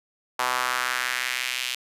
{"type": "tone with high-pass filter sweep", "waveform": "sawtooth", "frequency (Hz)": 125.8, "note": "B2", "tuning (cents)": 32, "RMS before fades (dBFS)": -27, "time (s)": [0.39, 1.75], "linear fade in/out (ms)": 5, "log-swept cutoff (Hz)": [970, 2900], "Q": 2, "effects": ["resampled to 32000 Hz"]}